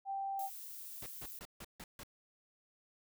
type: tone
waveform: sine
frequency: 784 Hz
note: G5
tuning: in tune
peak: -36 dBFS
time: 0.05-0.5 s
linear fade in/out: 50 ms
type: noise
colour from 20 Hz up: violet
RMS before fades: -48 dBFS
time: 0.39-1.39 s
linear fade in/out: 2 ms
type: noise bursts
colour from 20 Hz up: pink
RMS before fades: -49 dBFS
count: 6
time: 1.02-2.034 s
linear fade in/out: 2 ms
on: 44 ms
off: 150 ms
effects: none